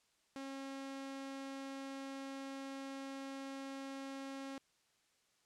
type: tone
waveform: sawtooth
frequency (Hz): 271.6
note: C#4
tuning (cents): -35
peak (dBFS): -40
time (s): 0.36-4.58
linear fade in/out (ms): 0
effects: white hiss -75 dBFS RMS until 5.45 s + low-pass 8000 Hz 12 dB/octave